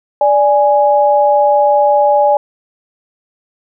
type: tone pair together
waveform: sine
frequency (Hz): 585.6 / 830.6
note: D5 / G#5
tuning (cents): -5 / 0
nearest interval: tritone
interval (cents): 605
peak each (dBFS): -10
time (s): 0.21-2.37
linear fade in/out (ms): 2
effects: none